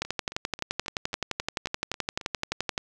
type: two click trains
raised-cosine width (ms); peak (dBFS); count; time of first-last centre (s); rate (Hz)
0.2; -10 / -22; 33 / 9; 0.02-2.779 / 0.05-2.212; 11.6 / 3.7
effects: none